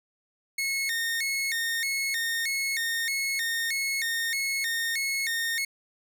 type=tone with vibrato; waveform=sawtooth; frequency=2002 Hz; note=B6; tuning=23 cents sharp; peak=-23 dBFS; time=0.58-5.65 s; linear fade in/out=5 ms; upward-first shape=square; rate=1.6 Hz; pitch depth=150 cents each way; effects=none